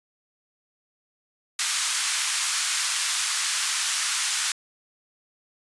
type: band-pass noise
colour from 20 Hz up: white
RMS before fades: -26 dBFS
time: 1.59-4.52 s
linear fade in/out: 2 ms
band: 1100 to 9400 Hz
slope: 24 dB/octave
effects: resampled to 24000 Hz

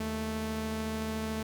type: tone pair together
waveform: sawtooth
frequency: 77.8 / 219.7 Hz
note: D#2 / A3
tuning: 0 / -2 cents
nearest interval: octave + tritone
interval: 1798 cents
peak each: -35 / -29 dBFS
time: 0-1.43 s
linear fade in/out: 5 ms
effects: none

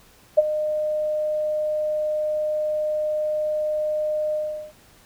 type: tone with ADSR envelope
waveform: sine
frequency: 610 Hz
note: D#5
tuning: 34 cents flat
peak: -8 dBFS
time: 0.37-4.73 s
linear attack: 16 ms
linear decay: 27 ms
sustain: -13 dB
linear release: 390 ms
effects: pink hiss -53 dBFS RMS until 5.05 s

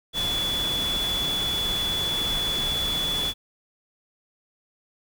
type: tone in noise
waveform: sine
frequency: 3430 Hz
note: A7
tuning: 45 cents flat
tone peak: -24 dBFS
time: 0.13-3.34 s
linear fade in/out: 50 ms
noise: pink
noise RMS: -32 dBFS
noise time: 0.13-3.34 s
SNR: +5 dB
effects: none

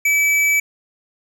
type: tone with hard clipping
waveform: triangle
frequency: 2300 Hz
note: D7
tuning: 37 cents flat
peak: -15 dBFS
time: 0.05-0.6 s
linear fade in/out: 5 ms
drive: 17 dB
effects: none

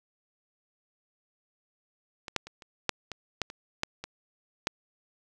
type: clicks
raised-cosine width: 0.2 ms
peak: -21 / -9 / -27 / -30 / -7 / -20 / -11 / -24 / -10 / -20 / -9 dBFS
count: 11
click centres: 2.282 / 2.363 / 2.47 / 2.622 / 2.893 / 3.117 / 3.417 / 3.501 / 3.834 / 4.04 / 4.671 s
effects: none

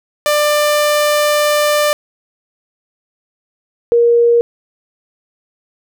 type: tone pair in turn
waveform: sawtooth / sine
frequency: 594 / 471.5 Hz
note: D5 / A#4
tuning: +20 / +20 cents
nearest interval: major third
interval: 400 cents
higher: first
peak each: -7 dBFS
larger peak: neither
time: 0.26-1.93 / 3.92-4.41 s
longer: first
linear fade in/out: 0 ms
effects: none

